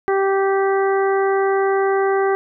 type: harmonic tone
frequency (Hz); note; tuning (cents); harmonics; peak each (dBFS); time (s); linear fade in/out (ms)
390; G4; -9; 1 / 2 / 3 / 4 / 5; -16 / -22 / -26 / -28 / -30; 0.08-2.35; 0
effects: none